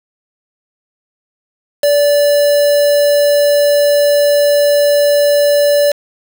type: tone with quantisation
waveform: triangle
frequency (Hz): 580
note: D5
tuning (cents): -22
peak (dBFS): -6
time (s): 1.83-5.92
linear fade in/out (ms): 5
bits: 3
effects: none